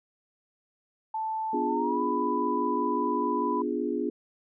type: tone with pitch glide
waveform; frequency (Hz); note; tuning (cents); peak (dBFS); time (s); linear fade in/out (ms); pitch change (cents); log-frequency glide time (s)
sine; 880 to 993.5; A5 to B5; 0 to +10; -28; 1.14-3.62; 5; +210; 1.66-2.01
type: chord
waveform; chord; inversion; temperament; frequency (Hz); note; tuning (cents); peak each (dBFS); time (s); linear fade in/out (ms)
sine; B diminished seventh; none; equal with one note detuned; 248.7 / 293.7 / 349.2 / 415.3; B3 / D4 / F4 / Ab4; +12 / 0 / 0 / 0; -32; 1.53-4.1; 5
effects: none